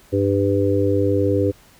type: harmonic tone with a mistuned harmonic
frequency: 99.4 Hz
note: G2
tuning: 25 cents sharp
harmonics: 1 / 3 / 4 / 5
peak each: -21 / -21 / -21 / -21 dBFS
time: 0.12-1.52 s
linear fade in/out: 20 ms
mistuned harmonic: 1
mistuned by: -21 cents
effects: pink hiss -51 dBFS RMS until 1.79 s